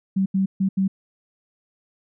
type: tone bursts at uneven times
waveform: sine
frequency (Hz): 192.2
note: G3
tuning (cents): -34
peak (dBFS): -17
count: 4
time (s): 0.16-0.26 / 0.34-0.46 / 0.6-0.69 / 0.77-0.88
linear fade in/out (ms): 10
effects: none